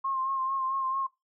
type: tone with vibrato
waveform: sine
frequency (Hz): 1066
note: C6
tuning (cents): +32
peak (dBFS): -27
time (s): 0.04-1.07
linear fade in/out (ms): 10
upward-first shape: sine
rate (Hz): 4.5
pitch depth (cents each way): 33
effects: noise-tail reverb RT60 0.2 s tail -19 dB re dry